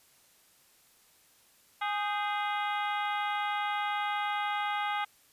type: harmonic tone with a mistuned harmonic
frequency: 413.6 Hz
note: G#4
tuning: 7 cents flat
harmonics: 2 / 3 / 4 / 5 / 6 / 7 / 8 / 9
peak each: -32 / -35 / -39 / -38 / -45 / -46 / -44 / -48 dBFS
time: 1.81-5.05 s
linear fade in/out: 10 ms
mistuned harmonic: 4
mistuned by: -100 cents
effects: white hiss -63 dBFS RMS until 5.32 s + resampled to 32000 Hz